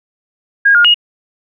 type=tone with pitch steps; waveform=sine; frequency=1630 / 1422 / 2873 Hz; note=G#6 / F6 / F7; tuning=-33 / +31 / +48 cents; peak=-5 dBFS; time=0.65-0.944 s; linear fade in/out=10 ms; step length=98 ms; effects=none